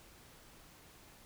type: silence
effects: pink hiss -59 dBFS RMS until 1.25 s